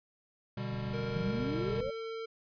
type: chord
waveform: square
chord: G major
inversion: first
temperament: equal with one note detuned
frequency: 123.47 / 146.83 / 197.13 Hz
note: B2 / D3 / G3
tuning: 0 / 0 / +10 cents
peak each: -38 / -44 / -40 dBFS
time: 0.57-1.81 s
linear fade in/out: 5 ms
type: low-pass noise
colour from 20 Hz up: pink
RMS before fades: -46 dBFS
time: 0.72-1.9 s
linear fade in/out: 5 ms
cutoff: 280 Hz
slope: 96 dB/octave
type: tone with pitch glide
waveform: square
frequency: 464.2 to 450.7 Hz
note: A#4 to A4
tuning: -7 to +42 cents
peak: -38 dBFS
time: 0.93-2.26 s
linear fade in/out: 10 ms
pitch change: -51 cents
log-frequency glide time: 1.31-1.72 s
type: exponential sweep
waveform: sine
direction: up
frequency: 157.8 to 579 Hz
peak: -34 dBFS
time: 1.15-1.91 s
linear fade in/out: 10 ms
effects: resampled to 11025 Hz